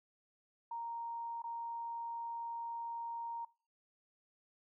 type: tone with dropouts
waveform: sine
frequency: 931 Hz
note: A#5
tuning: 2 cents flat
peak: -39 dBFS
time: 0.71-3.45 s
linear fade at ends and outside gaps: 5 ms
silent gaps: 1.421-1.439 s
effects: noise-tail reverb RT60 0.4 s tail -23 dB re dry